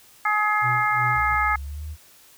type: harmonic tone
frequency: 422.1 Hz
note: G#4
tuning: 28 cents sharp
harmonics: 2 / 3 / 4 / 5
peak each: -25 / -22 / -27 / -25 dBFS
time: 0.25-1.56 s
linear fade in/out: 5 ms
type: tone with tremolo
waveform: triangle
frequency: 123.47 Hz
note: B2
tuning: in tune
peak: -24 dBFS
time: 0.61-1.37 s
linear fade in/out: 50 ms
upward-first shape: sine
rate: 2.7 Hz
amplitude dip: 95%
type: tone with pitch glide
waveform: sine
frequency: 67.2 to 76.31 Hz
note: C2 to D#2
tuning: +47 to -33 cents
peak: -30 dBFS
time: 1.14-1.97 s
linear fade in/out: 50 ms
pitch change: +220 cents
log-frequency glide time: 1.53-1.85 s
effects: white hiss -52 dBFS RMS until 2.37 s